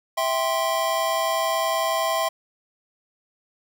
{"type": "chord", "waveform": "square", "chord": "C major", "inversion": "first", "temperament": "just", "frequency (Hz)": [654.1, 784.9, 1046.5], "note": ["E5", "G5", "C6"], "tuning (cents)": [-14, 2, 0], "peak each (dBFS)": [-25, -29, -26], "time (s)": [0.17, 2.29], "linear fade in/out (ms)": 10, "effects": []}